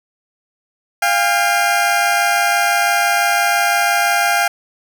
20% pulse tone pair together, 698.1 / 804 Hz, F5 / G5, -1 / +44 cents, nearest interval major second, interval 245 cents, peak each -11 dBFS, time 1.02-4.48 s, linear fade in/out 5 ms, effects none

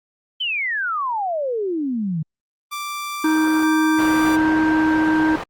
sine exponential sweep, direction down, 3136 to 150.1 Hz, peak -20 dBFS, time 0.4-2.23 s, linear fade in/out 10 ms
sawtooth tone, 1174.7 Hz, D6, in tune, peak -22 dBFS, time 2.71-4.37 s, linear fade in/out 20 ms
harmonic tone, 313.9 Hz, D#4, 15 cents sharp, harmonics 1 / 3 / 5, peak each -15 / -25 / -24 dBFS, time 3.24-5.36 s, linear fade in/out 5 ms
white low-pass noise, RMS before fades -29 dBFS, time 3.98-5.44 s, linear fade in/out 10 ms, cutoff 1300 Hz, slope 12 dB/octave
effects Opus 24 kbps

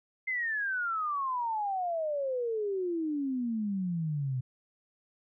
sine exponential sweep, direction down, 2093 to 124.5 Hz, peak -29 dBFS, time 0.27-4.41 s, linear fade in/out 10 ms, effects none

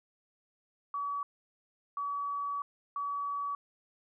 sine tone bursts at uneven times, 1139 Hz, C#6, 47 cents sharp, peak -32 dBFS, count 3, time 0.94-1.23 / 1.97-2.62 / 2.96-3.55 s, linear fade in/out 2 ms, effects none

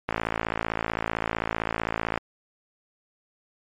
click train, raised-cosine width 0.5 ms, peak -10 dBFS, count 117, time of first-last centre 0.09-2.176 s, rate 55.6 Hz, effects MP3 64 kbps

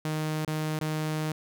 sawtooth tone with dropouts, 155.2 Hz, D#3, 4 cents flat, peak -24 dBFS, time 0.05-1.32 s, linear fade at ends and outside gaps 2 ms, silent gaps 0.449-0.477 / 0.79-0.812 s, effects none

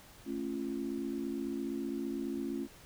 sine chord, A augmented, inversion none, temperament just, 220 / 275 / 343.8 Hz, A3 / C#4 / E#4, 0 / -14 / -27 cents, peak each -40 / -37 / -39 dBFS, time 0.25-2.68 s, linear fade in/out 50 ms, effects pink hiss -56 dBFS RMS until 2.85 s

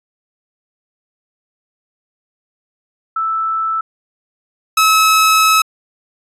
sine / sawtooth tone pair in turn, 1318.5 / 1291.4 Hz, E6 / E6, 0 / -36 cents, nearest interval unison, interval 36 cents, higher first, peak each -15 / -5 dBFS, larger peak second, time 3.16-3.81 / 4.77-5.62 s, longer second, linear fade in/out 5 ms, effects resampled to 32000 Hz

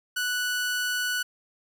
sawtooth tone, 1480 Hz, F#6, in tune, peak -22 dBFS, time 0.16-1.23 s, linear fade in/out 10 ms, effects none

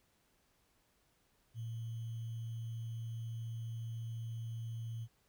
sine tone with sample-and-hold, 114.3 Hz, A#2, 34 cents flat, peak -39 dBFS, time 1.54-5.08 s, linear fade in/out 50 ms, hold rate 3150 Hz, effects pink hiss -74 dBFS RMS until 5.28 s

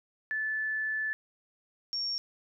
sine tone pair in turn, 1743 / 5518 Hz, A6 / F8, -17 / -22 cents, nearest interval octave + minor sixth, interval 1995 cents, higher second, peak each -29 / -30 dBFS, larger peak first, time 0.31-1.13 / 1.93-2.18 s, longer first, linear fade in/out 0 ms, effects none

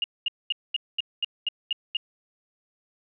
sine tone bursts, 2848 Hz, F7, 33 cents sharp, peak -22 dBFS, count 9, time 0.02-1.969 s, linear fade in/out 2 ms, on 21 ms, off 220 ms, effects none

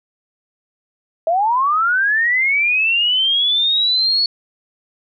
sine linear sweep, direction up, 632 to 4422 Hz, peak -13 dBFS, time 1.27-4.26 s, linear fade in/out 2 ms, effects none

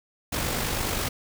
pink noise with amplitude modulation, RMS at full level -26 dBFS, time 0.32-1.09 s, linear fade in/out 10 ms, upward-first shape sine, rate 49.4 Hz, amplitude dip 40%, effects none

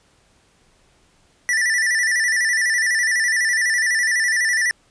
square tone with vibrato, 1864.7 Hz, A#6, in tune, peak -17 dBFS, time 1.49-4.71 s, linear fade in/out 0 ms, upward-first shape square, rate 12 Hz, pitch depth 78 cents each way, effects pink hiss -58 dBFS RMS until 4.9 s + resampled to 22050 Hz

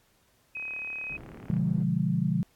sine tone, 2530 Hz, D#7, 28 cents sharp, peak -33 dBFS, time 0.55-1.17 s, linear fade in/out 5 ms
click train, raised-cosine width 0.5 ms, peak -34 dBFS, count 37, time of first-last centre 0.57-1.567 s, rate 36.1 Hz
white low-pass noise, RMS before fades -46 dBFS, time 1.09-1.84 s, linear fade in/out 10 ms, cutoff 280 Hz, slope 12 dB/octave
sine chord, B diminished seventh, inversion none, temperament equal with one note detuned, 123.47 / 146.83 / 174.61 / 206.3 Hz, B2 / D3 / F3 / Ab3, 0 / 0 / 0 / -11 cents, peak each -32 / -29 / -27 / -31 dBFS, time 1.5-2.43 s, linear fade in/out 0 ms
effects pink hiss -66 dBFS RMS until 2.55 s + AAC 64 kbps

